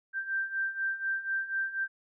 sine beating tone pair, 1568 / 1572.1 Hz, G6 / G6, 0 / +5 cents, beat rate 4.1 Hz, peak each -35 / -31 dBFS, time 0.13-1.88 s, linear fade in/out 50 ms, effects none

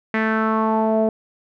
sawtooth tone with low-pass filter sweep, 220.2 Hz, A3, 2 cents sharp, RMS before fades -19 dBFS, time 0.14-1.09 s, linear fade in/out 2 ms, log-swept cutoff 2000 to 590 Hz, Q 4.3, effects none

